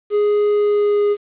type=tone with pitch glide; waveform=triangle; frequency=415.3 to 411.7 Hz; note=G#4 to G#4; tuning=0 to -15 cents; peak=-11 dBFS; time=0.1-1.17 s; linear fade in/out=50 ms; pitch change=-15 cents; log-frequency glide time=0.51-1.05 s; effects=resampled to 8000 Hz + 8-bit